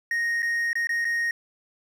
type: tone with dropouts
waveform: triangle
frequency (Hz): 1864.7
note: A#6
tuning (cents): 0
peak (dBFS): -21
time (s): 0.11-1.31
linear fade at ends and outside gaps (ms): 2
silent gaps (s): 0.422-0.428 / 0.731-0.754 / 0.871-0.892 / 1.046-1.051
effects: none